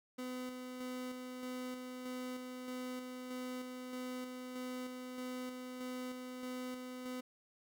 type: tone with tremolo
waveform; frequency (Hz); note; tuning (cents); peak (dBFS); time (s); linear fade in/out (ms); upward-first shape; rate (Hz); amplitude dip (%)
30% pulse; 252.7; B3; +40; -38; 0.18-7.21; 10; square; 1.6; 35
effects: none